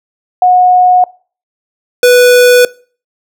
sine / square tone pair in turn, 728 / 492.9 Hz, F#5 / B4, -28 / -3 cents, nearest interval perfect fifth, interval 675 cents, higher first, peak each -3 dBFS, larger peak neither, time 0.42-1.04 / 2.03-2.65 s, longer neither, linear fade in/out 2 ms, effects noise-tail reverb RT60 0.4 s tail -22 dB re dry

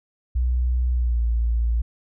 sine tone with pitch glide, 61.74 to 57.61 Hz, B1 to A#1, 0 to -20 cents, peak -18 dBFS, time 0.35-1.82 s, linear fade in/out 10 ms, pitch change -120 cents, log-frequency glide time 0.92-1.23 s, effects none

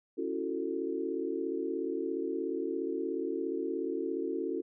sine chord, F# minor seventh, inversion second, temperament just, 277.5 / 333 / 370 / 444 Hz, C#4 / E4 / F#4 / A4, +2 / +18 / 0 / +16 cents, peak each -38 / -36 / -36 / -37 dBFS, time 0.17-4.62 s, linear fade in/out 20 ms, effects none

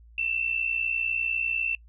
sine tone pair together, 2644 / 2704 Hz, E7 / E7, +5 / +43 cents, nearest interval unison, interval 38 cents, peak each -28 dBFS, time 0.18-1.75 s, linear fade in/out 2 ms, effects noise-tail reverb RT60 0.1 s tail -23 dB re dry + added 57 Hz sine -49 dBFS peak until 1.88 s

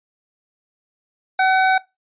25% pulse tone, 756 Hz, F#5, 37 cents sharp, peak -10 dBFS, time 1.39-1.78 s, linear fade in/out 5 ms, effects noise-tail reverb RT60 0.2 s tail -19 dB re dry + resampled to 8000 Hz

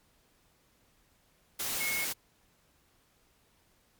sine tone in noise, 2179 Hz, C#7, 30 cents flat, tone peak -32 dBFS, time 1.8-2.05 s, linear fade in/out 10 ms, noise white, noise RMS -34 dBFS, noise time 1.59-2.13 s, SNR -1 dB, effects pink hiss -68 dBFS RMS until 3.99 s + MP3 96 kbps

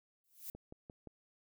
violet noise with exponential growth, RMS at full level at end -42 dBFS, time 0.24-0.5 s, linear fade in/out 1 ms, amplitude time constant 55 ms
click train, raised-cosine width 2 ms, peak -36 dBFS, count 4, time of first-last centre 0.55-1.073 s, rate 5.74 Hz
effects none

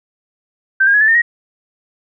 sine tone with pitch steps, 1556 / 1617.4 / 1681.2 / 1747.6 / 1816.5 / 1888.2 Hz, G6 / G#6 / G#6 / A6 / A#6 / A#6, -13 / -46 / +21 / -12 / -45 / +22 cents, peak -8 dBFS, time 0.8-1.22 s, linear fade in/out 10 ms, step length 70 ms, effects none

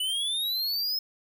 square exponential sweep, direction up, 2960 to 5190 Hz, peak -27 dBFS, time 0-0.99 s, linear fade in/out 5 ms, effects none

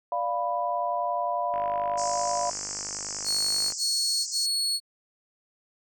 sine chord, B diminished, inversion first, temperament equal, 587.3 / 698.5 / 987.8 Hz, D5 / F5 / B5, 0 / 0 / 0 cents, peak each -32 / -28 / -29 dBFS, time 0.12-2.5 s, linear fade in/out 2 ms
click train, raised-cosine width 0.5 ms, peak -25 dBFS, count 111, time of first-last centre 1.54-3.723 s, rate 50.4 Hz
white band-pass noise, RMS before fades -35 dBFS, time 1.97-4.47 s, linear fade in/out 20 ms, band 4900 to 7900 Hz, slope 96 dB/octave
35% pulse tone bursts, 4361 Hz, C#8, 29 cents flat, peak -23 dBFS, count 3, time 3.24-4.802 s, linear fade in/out 50 ms, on 490 ms, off 46 ms
effects none

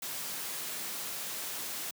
white noise, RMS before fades -38 dBFS, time 0.02-1.91 s, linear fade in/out 5 ms, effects high-pass 150 Hz 12 dB/octave

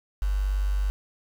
sine tone with quantisation, 49 Hz, G1, in tune, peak -22 dBFS, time 0.22-0.9 s, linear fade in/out 0 ms, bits 7, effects none

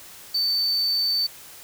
triangle tone, 4545 Hz, C#8, 42 cents sharp, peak -19 dBFS, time 0.34-1.27 s, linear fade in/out 10 ms, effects white hiss -44 dBFS RMS until 1.63 s

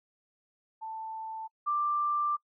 sine tone pair in turn, 885 / 1181.3 Hz, A5 / D6, +10 / +10 cents, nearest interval perfect fourth, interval 500 cents, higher second, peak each -36 / -26 dBFS, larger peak second, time 0.81-1.48 / 1.66-2.37 s, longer second, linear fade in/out 20 ms, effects noise-tail reverb RT60 0.1 s tail -26 dB re dry

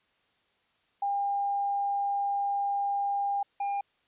sine / triangle tone pair in turn, 803 / 803 Hz, G5 / G5, +41 / +41 cents, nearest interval unison, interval 0 cents, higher neither, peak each -26 dBFS, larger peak neither, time 1.02-3.43 / 3.6-3.81 s, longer first, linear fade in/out 5 ms, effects white hiss -70 dBFS RMS until 4.07 s + resampled to 8000 Hz

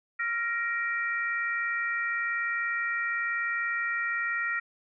sine tone cluster, 1383 / 1881 / 2344 Hz, F6 / A#6 / D7, -17 / +15 / -4 cents, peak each -32 / -29 / -37 dBFS, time 0.19-4.6 s, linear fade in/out 10 ms, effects none

